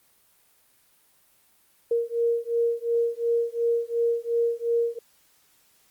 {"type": "beating tone pair", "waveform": "sine", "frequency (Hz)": [466.2, 469], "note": ["A#4", "A#4"], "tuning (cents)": [0, 11], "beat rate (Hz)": 2.8, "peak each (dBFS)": -25, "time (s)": [1.91, 4.99], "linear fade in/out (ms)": 5, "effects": ["white hiss -62 dBFS RMS until 5.9 s", "Opus 32 kbps"]}